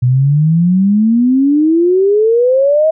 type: exponential sweep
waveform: sine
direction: up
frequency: 121.4 to 645 Hz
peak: -7 dBFS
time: 0.02-2.91 s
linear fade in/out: 10 ms
effects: none